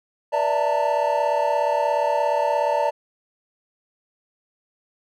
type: tone cluster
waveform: triangle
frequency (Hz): 483.7 / 585 / 654 / 885 / 922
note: B4 / D5 / E5 / A5 / A#5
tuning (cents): -36 / -7 / -14 / +10 / -19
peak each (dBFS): -29 / -20 / -25 / -22 / -25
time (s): 0.32-2.91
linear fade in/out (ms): 20
effects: none